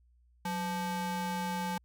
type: ring-modulated tone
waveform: square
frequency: 345.2 Hz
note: F4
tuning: 20 cents flat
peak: -30 dBFS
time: 0.45-1.78 s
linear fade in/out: 5 ms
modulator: 529 Hz
effects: added 60 Hz sine -62 dBFS peak until 1.84 s

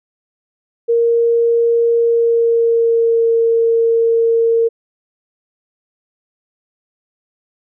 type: tone with pitch glide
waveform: sine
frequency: 466.2 to 459 Hz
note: A#4 to A#4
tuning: 0 to -27 cents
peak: -10 dBFS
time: 0.88-4.69 s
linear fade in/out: 20 ms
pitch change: -27 cents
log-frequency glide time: 1.96-3.29 s
effects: none

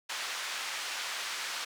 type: band-pass noise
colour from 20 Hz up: pink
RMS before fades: -37 dBFS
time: 0.09-1.65 s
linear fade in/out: 10 ms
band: 1300 to 6400 Hz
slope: 12 dB/octave
effects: none

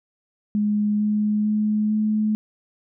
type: tone with pitch steps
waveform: sine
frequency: 208.8 / 210.6 / 212.4 / 214.3 Hz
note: G#3 / G#3 / G#3 / A3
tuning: +10 / +24 / +39 / -45 cents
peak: -18 dBFS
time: 0.55-2.35 s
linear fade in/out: 0 ms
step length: 450 ms
effects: none

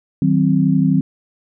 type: chord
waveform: sine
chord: C diminished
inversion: first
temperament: just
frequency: 156.98 / 188.37 / 261.6 Hz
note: Eb3 / Gb3 / C4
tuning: +16 / +31 / 0 cents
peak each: -16 dBFS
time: 0.22-1.01 s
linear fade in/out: 2 ms
effects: none

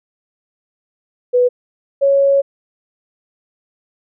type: tone pair in turn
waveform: sine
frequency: 493.9 / 554.4 Hz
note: B4 / C#5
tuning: 0 / 0 cents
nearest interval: major second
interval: 200 cents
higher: second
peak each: -9 dBFS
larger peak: neither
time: 1.33-1.49 / 2.01-2.42 s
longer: second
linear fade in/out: 20 ms
effects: none

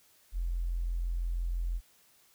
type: tone with tanh clipping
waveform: triangle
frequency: 43 Hz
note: F1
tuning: 26 cents flat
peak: -29 dBFS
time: 0.32-1.81 s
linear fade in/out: 50 ms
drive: 3 dB
effects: white hiss -64 dBFS RMS until 2.34 s

